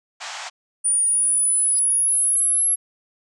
pink band-pass noise, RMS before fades -33 dBFS, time 0.2-0.5 s, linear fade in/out 20 ms, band 690 to 7800 Hz, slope 48 dB/octave
sine exponential sweep, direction up, 9397 to 11175 Hz, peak -16 dBFS, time 0.84-2.76 s, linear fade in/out 20 ms
25% pulse tone with exponential growth, 4916 Hz, D#8, 22 cents flat, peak -26 dBFS, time 1.64-1.79 s, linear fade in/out 0 ms, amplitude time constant 32 ms
effects none

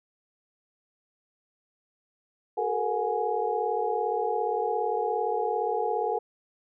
sine tone cluster, 380.6 / 434.7 / 472.1 / 730 / 832 Hz, F#4 / A4 / A#4 / F#5 / G#5, +49 / -21 / +22 / -24 / +3 cents, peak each -36 / -30 / -31 / -32 / -30 dBFS, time 2.57-6.19 s, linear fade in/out 10 ms, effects none

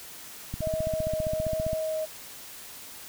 click train, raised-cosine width 5 ms, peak -20 dBFS, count 19, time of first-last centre 0.54-1.732 s, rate 15.1 Hz
sine tone with vibrato, 631 Hz, D#5, 24 cents sharp, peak -27 dBFS, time 0.61-2.06 s, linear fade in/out 20 ms, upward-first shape sine, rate 1.2 Hz, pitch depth 12 cents each way
effects white hiss -44 dBFS RMS until 3.08 s

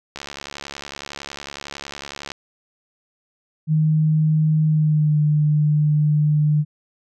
click train, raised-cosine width 0.2 ms, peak -14 dBFS, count 154, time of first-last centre 0.16-2.318 s, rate 70.9 Hz
sine tone with pitch glide, 155.56 to 150.35 Hz, D#3 to D3, 0 to +41 cents, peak -14 dBFS, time 3.67-6.65 s, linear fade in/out 50 ms, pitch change -59 cents, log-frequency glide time 4.66-5.19 s
effects none

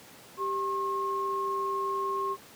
sine tone pair together, 391.7 / 1077.6 Hz, G4 / C#6, -1 / -49 cents, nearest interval octave + tritone, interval 1752 cents, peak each -33 / -29 dBFS, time 0.37-2.37 s, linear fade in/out 50 ms, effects pink hiss -51 dBFS RMS until 2.55 s + high-pass 150 Hz 12 dB/octave

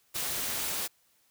white noise with amplitude modulation, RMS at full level -30 dBFS, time 0.14-0.88 s, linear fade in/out 20 ms, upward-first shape sine, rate 256 Hz, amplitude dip 60%, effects white hiss -68 dBFS RMS until 1.3 s

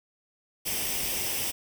white noise with comb filter, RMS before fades -30 dBFS, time 0.65-1.52 s, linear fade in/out 20 ms, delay 0.36 ms, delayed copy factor +0.6, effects none

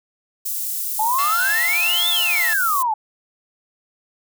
white high-pass noise, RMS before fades -25 dBFS, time 0.45-2.83 s, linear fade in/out 10 ms, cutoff 9200 Hz, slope 12 dB/octave
sine exponential two-way sweep, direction up then down, 837 to 3625 to 837 Hz, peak -17 dBFS, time 0.99-2.94 s, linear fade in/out 5 ms, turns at 2.09 s
10% pulse chord, F major seventh, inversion none, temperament equal, 698.5 / 880 / 1046.5 / 1318.5 Hz, F5 / A5 / C6 / E6, 0 / 0 / 0 / 0 cents, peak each -24 / -25 / -26 / -24 dBFS, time 1.18-2.54 s, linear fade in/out 10 ms
effects none

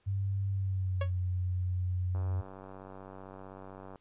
sine tone with pitch glide, 98 to 90.91 Hz, G2 to F#2, 0 to -30 cents, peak -29 dBFS, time 0.06-2.42 s, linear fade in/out 20 ms, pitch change -130 cents, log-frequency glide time 0.5-1.09 s
sawtooth tone with exponential decay, 554.4 Hz, C#5, in tune, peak -27 dBFS, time 1.01-1.11 s, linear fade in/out 5 ms, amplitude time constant 20 ms
click train, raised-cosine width 1 ms, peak -33 dBFS, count 174, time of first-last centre 2.15-3.958 s, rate 95.7 Hz
effects pink hiss -72 dBFS RMS until 4 s + resampled to 8000 Hz

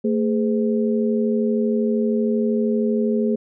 sine tone cluster, 225.1 / 417.2 / 510 Hz, A3 / G#4 / C5, +40 / +8 / -44 cents, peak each -19 / -22 / -27 dBFS, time 0.04-3.36 s, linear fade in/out 10 ms, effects none

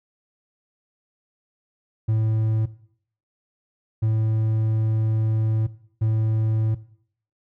triangle tone bursts at uneven times, 110 Hz, A2, in tune, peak -16 dBFS, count 3, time 2.08-2.66 / 4.02-5.67 / 6.01-6.75 s, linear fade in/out 10 ms, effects noise-tail reverb RT60 0.6 s tail -17 dB re dry

